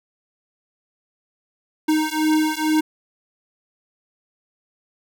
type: beating tone pair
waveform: square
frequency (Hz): 309.6 / 311.8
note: D#4 / D#4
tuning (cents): -9 / +4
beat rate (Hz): 2.2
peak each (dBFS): -21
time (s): 1.88-2.81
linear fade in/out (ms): 10
effects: none